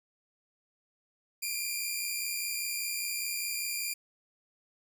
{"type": "tone pair together", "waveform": "10% pulse", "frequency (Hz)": [2366, 2431], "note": ["D7", "D#7"], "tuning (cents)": [12, -41], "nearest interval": "unison", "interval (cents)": 47, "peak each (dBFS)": -26, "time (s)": [1.42, 3.94], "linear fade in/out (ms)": 10, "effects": []}